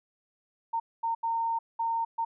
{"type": "tone bursts at uneven times", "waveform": "sine", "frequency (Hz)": 916, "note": "A#5", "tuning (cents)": -31, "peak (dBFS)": -26, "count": 5, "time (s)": [[0.73, 0.8], [1.03, 1.15], [1.23, 1.59], [1.79, 2.05], [2.18, 2.25]], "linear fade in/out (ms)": 10, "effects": []}